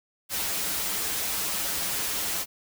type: noise with comb filter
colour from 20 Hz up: white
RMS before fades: -29 dBFS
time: 0.29-2.46 s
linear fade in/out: 50 ms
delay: 8.1 ms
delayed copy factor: -0.65
effects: none